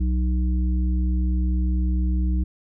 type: harmonic tone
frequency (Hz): 62.2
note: B1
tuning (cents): +13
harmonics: 1 / 3 / 5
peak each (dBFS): -19 / -29 / -33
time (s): 0-2.44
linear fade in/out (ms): 10
effects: none